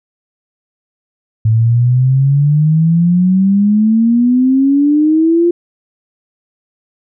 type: exponential sweep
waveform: sine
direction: up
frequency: 108.9 to 349.2 Hz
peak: -7 dBFS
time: 1.45-5.51 s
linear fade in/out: 5 ms
effects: none

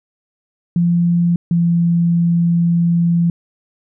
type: tone pair in turn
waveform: sine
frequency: 172.3 / 170.42 Hz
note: F3 / F3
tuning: -23 / -42 cents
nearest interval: unison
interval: 19 cents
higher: first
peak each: -11 / -11 dBFS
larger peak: neither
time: 0.76-1.36 / 1.51-3.3 s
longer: second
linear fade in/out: 2 ms
effects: none

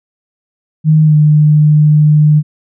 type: tone with pitch glide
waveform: sine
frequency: 155.56 to 151.13 Hz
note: D#3 to D3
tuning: 0 to +50 cents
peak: -4 dBFS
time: 0.84-2.43 s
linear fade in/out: 50 ms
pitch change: -50 cents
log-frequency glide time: 1.04-1.15 s
effects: none

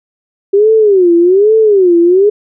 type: tone with vibrato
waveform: sine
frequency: 387.8 Hz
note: G4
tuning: 19 cents flat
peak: -4 dBFS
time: 0.53-2.3 s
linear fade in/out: 10 ms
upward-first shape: sine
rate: 1.2 Hz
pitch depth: 230 cents each way
effects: none

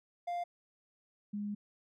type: tone pair in turn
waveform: triangle / sine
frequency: 699 / 206.1 Hz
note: F5 / G#3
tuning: +1 / -13 cents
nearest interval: octave + major sixth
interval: 2114 cents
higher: first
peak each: -32 / -35 dBFS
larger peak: first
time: 0.27-0.44 / 1.33-1.55 s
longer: second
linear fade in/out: 10 ms
effects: none

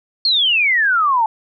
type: exponential sweep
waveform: sine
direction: down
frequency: 4374 to 860 Hz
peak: -12 dBFS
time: 0.25-1.26 s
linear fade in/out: 2 ms
effects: none

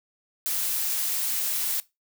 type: noise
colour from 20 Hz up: blue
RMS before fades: -27 dBFS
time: 0.46-1.8 s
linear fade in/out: 0 ms
effects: noise-tail reverb RT60 0.2 s tail -19 dB re dry

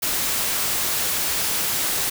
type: noise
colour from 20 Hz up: white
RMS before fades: -23 dBFS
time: 0.02-2.1 s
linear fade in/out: 10 ms
effects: none

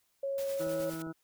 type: tone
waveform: sine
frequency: 550 Hz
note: C#5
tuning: 14 cents flat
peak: -31 dBFS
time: 0.23-0.9 s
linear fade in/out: 5 ms
type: noise with tremolo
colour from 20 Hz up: white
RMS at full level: -45 dBFS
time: 0.38-1.02 s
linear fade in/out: 0 ms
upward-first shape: sine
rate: 9.6 Hz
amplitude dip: 50%
type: harmonic tone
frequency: 162.3 Hz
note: E3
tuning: 27 cents flat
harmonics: 1 / 2 / 3 / 4 / 5 / 6 / 8 / 9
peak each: -43 / -38 / -52 / -50 / -57 / -57 / -50 / -51 dBFS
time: 0.59-1.13 s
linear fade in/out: 20 ms
type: click train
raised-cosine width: 2 ms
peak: -37 dBFS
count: 4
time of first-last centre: 0.67-1.069 s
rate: 7.51 Hz
effects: white hiss -74 dBFS RMS until 1.23 s

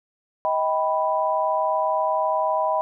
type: chord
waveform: sine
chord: Eb augmented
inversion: none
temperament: equal with one note detuned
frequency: 631.7 / 784 / 987.8 Hz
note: Eb5 / G5 / B5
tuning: +26 / 0 / 0 cents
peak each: -23 / -26 / -23 dBFS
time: 0.45-2.81 s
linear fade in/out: 0 ms
effects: none

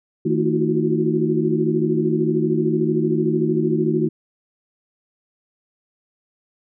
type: tone cluster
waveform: sine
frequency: 157.8 / 225.3 / 318.6 / 356.8 / 370 Hz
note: D#3 / A3 / D#4 / F4 / F#4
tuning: +25 / +41 / +41 / +37 / 0 cents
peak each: -23 dBFS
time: 0.25-4.09 s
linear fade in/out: 10 ms
effects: none

